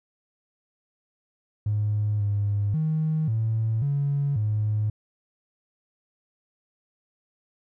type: tone with pitch steps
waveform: triangle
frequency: 105 / 102.1 / 156.9 / 111.3 / 141.6 / 106.4 Hz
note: G#2 / G#2 / D#3 / A2 / C#3 / G#2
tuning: +19 / -29 / +15 / +20 / +37 / +42 cents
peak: -18 dBFS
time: 1.66-4.9 s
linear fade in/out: 5 ms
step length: 540 ms
effects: tanh soft clip ceiling -19 dBFS